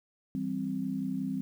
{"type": "chord", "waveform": "sine", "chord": "C major", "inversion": "first", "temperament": "equal", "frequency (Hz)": [164.81, 196, 261.6], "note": ["E3", "G3", "C4"], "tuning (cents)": [0, 0, 0], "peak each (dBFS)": [-39, -34, -33], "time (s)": [0.35, 1.41], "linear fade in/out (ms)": 0, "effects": ["10-bit"]}